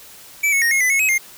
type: tone with pitch steps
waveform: square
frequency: 2310 / 2200 / 1861 / 2160 / 2007 / 2187 / 2548 / 2117 Hz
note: D7 / C#7 / A#6 / C#7 / B6 / C#7 / D#7 / C7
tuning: -29 / -14 / -3 / -45 / +27 / -24 / +41 / +20 cents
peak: -15 dBFS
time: 0.43-1.182 s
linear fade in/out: 10 ms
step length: 94 ms
effects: white hiss -42 dBFS RMS until 1.37 s